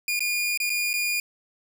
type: tone with dropouts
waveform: sawtooth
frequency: 2429 Hz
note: D#7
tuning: 42 cents flat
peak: -20 dBFS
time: 0.08-1.2 s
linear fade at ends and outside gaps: 2 ms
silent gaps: 0.193-0.205 / 0.575-0.601 / 0.696-0.701 / 0.932-0.938 s
effects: none